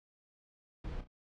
brown noise with echo, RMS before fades -40 dBFS, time 0.84-1.01 s, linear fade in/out 5 ms, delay 32 ms, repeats 2, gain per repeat -10 dB, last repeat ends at 1.074 s, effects low-pass 4000 Hz 12 dB/octave

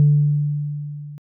sine tone with level ramp, 146.83 Hz, D3, in tune, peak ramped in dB -8 to -33 dBFS, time 0-1.18 s, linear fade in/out 0 ms, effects tanh soft clip ceiling -6 dBFS

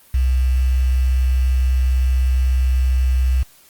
sine tone with quantisation, 63.9 Hz, C2, 40 cents flat, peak -13 dBFS, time 0.14-3.43 s, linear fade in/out 5 ms, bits 6, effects white hiss -50 dBFS RMS until 3.69 s + Opus 32 kbps

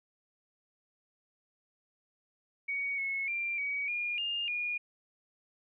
sine tone with pitch steps, 2242 / 2189 / 2373 / 2263 / 2423 / 2819 / 2436 Hz, C#7 / C#7 / D7 / C#7 / D#7 / F7 / D#7, +19 / -22 / +17 / +35 / -47 / +16 / -37 cents, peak -31 dBFS, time 2.68-4.78 s, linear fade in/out 10 ms, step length 300 ms, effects none

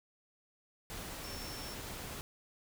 sine tone in noise, 5420 Hz, E8, 47 cents sharp, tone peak -48 dBFS, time 1.24-1.74 s, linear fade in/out 0 ms, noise pink, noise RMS -44 dBFS, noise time 0.9-2.21 s, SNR -7 dB, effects none

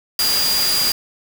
sine tone in noise, 4815 Hz, D8, 42 cents sharp, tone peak -17 dBFS, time 0.19-0.92 s, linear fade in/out 2 ms, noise white, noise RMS -21 dBFS, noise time 0.19-0.92 s, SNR +1 dB, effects none

